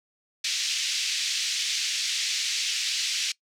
white band-pass noise, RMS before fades -28 dBFS, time 0.44-3.32 s, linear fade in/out 5 ms, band 2300 to 6100 Hz, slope 24 dB/octave, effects noise-tail reverb RT60 0.1 s tail -22 dB re dry

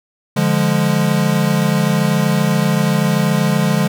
square chord, D diminished, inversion none, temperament equal, 146.83 / 174.61 / 207.7 Hz, D3 / F3 / Ab3, 0 / 0 / 0 cents, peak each -18 dBFS, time 0.36-3.88 s, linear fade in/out 10 ms, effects none

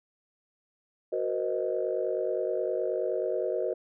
sine chord, C half-diminished seventh, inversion second, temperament equal with one note detuned, 370 / 466.2 / 515.7 / 622.3 Hz, Gb4 / Bb4 / C5 / Eb5, 0 / 0 / -25 / 0 cents, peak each -32 dBFS, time 1.12-3.74 s, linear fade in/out 10 ms, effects tanh soft clip ceiling -16 dBFS

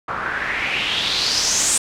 white noise with low-pass filter sweep, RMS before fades -21 dBFS, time 0.08-1.78 s, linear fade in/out 5 ms, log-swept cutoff 1200 to 8300 Hz, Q 4.3, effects none

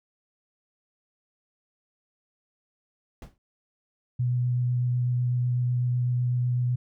brown noise with exponential decay, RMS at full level -36 dBFS, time 3.22-3.38 s, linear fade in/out 2 ms, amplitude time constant 34 ms
sine tone with vibrato, 123.47 Hz, B2, in tune, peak -22 dBFS, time 4.19-6.76 s, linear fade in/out 10 ms, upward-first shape sine, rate 8 Hz, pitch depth 10 cents each way
effects none

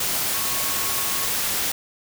sine tone in noise, 1099 Hz, C#6, 15 cents flat, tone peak -35 dBFS, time 0.34-1.27 s, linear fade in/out 5 ms, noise white, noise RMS -24 dBFS, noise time 0-1.72 s, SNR -14 dB, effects none

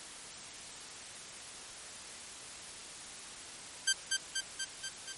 10% pulse tone with echo, 1568 Hz, G6, in tune, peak -17 dBFS, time 3.87-3.93 s, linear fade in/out 10 ms, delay 240 ms, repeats 5, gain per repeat -3 dB, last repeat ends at 5.13 s, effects white hiss -47 dBFS RMS until 5.17 s + MP3 48 kbps

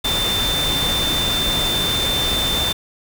sine tone in noise, 3564 Hz, A7, 22 cents sharp, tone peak -19 dBFS, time 0.04-2.73 s, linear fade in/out 10 ms, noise pink, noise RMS -23 dBFS, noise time 0.04-2.73 s, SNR +1 dB, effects none

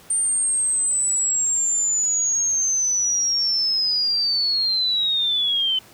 sine linear sweep, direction down, 8910 to 3043 Hz, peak -18 dBFS, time 0.1-5.79 s, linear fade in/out 5 ms, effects pink hiss -48 dBFS RMS until 5.93 s + high-pass 80 Hz 12 dB/octave

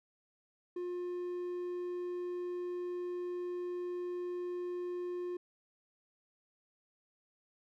triangle tone with hard clipping, 355.6 Hz, F4, 31 cents sharp, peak -37 dBFS, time 0.76-5.37 s, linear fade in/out 5 ms, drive 6 dB, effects none

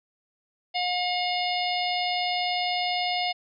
harmonic tone, 718 Hz, F5, 48 cents sharp, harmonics 1 / 3 / 4 / 5 / 6 / 7, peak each -27 / -32 / -33 / -34 / -35 / -35 dBFS, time 0.74-3.33 s, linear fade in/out 20 ms, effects none

